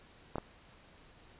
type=clicks; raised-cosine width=1 ms; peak=-21 dBFS; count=2; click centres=0.357 / 0.383 s; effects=pink hiss -59 dBFS RMS until 1.39 s + resampled to 8000 Hz